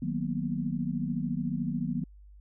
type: chord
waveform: sine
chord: B major seventh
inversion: first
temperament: equal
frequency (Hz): 155.56 / 185 / 233.1 / 246.9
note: D#3 / F#3 / A#3 / B3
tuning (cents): 0 / 0 / 0 / 0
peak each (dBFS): -34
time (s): 0.02-2.04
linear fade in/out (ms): 5
effects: added 50 Hz sine -49 dBFS peak until 2.4 s